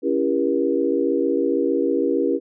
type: chord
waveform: sine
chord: C# diminished seventh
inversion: none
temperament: just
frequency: 277.2 / 332.6 / 399.1 / 479 Hz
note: C#4 / E4 / G4 / Bb4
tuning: 0 / +16 / +31 / +47 cents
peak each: -23 dBFS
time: 0.02-2.4 s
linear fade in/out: 50 ms
effects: none